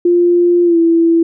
sine tone with pitch glide, 349.2 to 332.9 Hz, F4 to E4, 0 to +17 cents, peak -7 dBFS, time 0.05-1.23 s, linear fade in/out 5 ms, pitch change -83 cents, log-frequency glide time 0.64-0.78 s, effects none

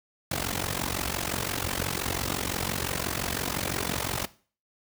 pink noise with amplitude modulation, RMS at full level -26 dBFS, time 0.31-4.26 s, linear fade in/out 5 ms, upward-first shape sine, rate 45.8 Hz, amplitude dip 90%, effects noise-tail reverb RT60 0.4 s tail -18 dB re dry + high-pass 60 Hz 12 dB/octave

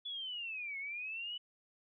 sine linear two-way sweep, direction down then up, 3443 to 2162 to 2983 Hz, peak -39 dBFS, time 0.05-1.38 s, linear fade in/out 10 ms, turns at 0.78 s, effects none

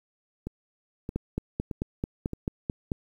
two click trains, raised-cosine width 3 ms, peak -20 / -15 dBFS, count 4 / 9, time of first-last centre 0.47-2.333 / 1.16-2.918 s, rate 1.61 / 4.55 Hz, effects 9-bit

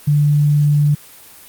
sine tone, 147 Hz, D3, 2 cents sharp, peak -10 dBFS, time 0.07-0.95 s, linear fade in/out 10 ms, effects white hiss -41 dBFS RMS until 1.48 s + Opus 24 kbps

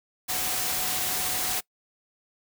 sine tone in noise, 742 Hz, F#5, 5 cents sharp, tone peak -39 dBFS, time 0.28-1.61 s, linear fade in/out 20 ms, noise white, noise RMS -28 dBFS, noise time 0.28-1.61 s, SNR -14 dB, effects noise-tail reverb RT60 0.1 s tail -23 dB re dry

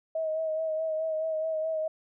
sine tone with vibrato, 635 Hz, D#5, 35 cents sharp, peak -27 dBFS, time 0.15-1.88 s, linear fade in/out 5 ms, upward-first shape sine, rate 4.7 Hz, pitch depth 29 cents each way, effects none

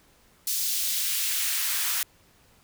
white noise with high-pass filter sweep, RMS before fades -27 dBFS, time 0.47-2.03 s, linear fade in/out 2 ms, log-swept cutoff 4500 to 1200 Hz, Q 0.94, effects pink hiss -60 dBFS RMS until 2.63 s

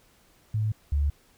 sine tone pair in turn, 107.9 / 72.01 Hz, A2 / D2, -33 / -33 cents, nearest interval perfect fifth, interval 700 cents, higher first, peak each -23 / -21 dBFS, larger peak second, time 0.54-0.72 / 0.92-1.1 s, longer neither, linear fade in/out 5 ms, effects pink hiss -61 dBFS RMS until 1.37 s

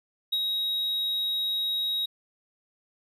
triangle tone with ADSR envelope, 3801 Hz, A#7, 33 cents sharp, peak -21 dBFS, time 0.32-2.06 s, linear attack 10 ms, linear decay 53 ms, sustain -3 dB, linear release 9 ms, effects none

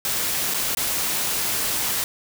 white noise with dropouts, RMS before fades -24 dBFS, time 0.05-2.04 s, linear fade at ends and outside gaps 1 ms, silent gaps 0.539-0.543 / 0.749-0.771 s, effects none

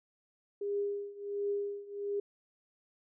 sine tone with tremolo, 405.3 Hz, G#4, 42 cents flat, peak -29 dBFS, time 0.61-2.2 s, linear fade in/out 5 ms, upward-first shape triangle, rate 1.4 Hz, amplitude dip 90%, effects none

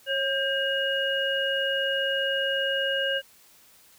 sine tone cluster, 547 / 1596 / 2874 Hz, C#5 / G6 / F7, -23 / +31 / +49 cents, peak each -28 dBFS, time 0.06-3.22 s, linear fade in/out 50 ms, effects white hiss -56 dBFS RMS until 3.98 s

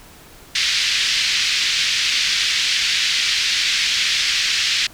white band-pass noise, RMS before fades -19 dBFS, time 0.55-4.87 s, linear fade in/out 5 ms, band 1900 to 5000 Hz, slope 24 dB/octave, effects pink hiss -44 dBFS RMS until 4.93 s

